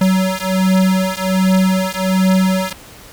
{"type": "beating tone pair", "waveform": "square", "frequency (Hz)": [187.3, 188.6], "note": ["F#3", "F#3"], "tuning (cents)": [21, 33], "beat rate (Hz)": 1.3, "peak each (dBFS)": -16, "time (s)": [0.01, 2.73], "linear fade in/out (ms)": 5, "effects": ["pink hiss -39 dBFS RMS until 3.12 s"]}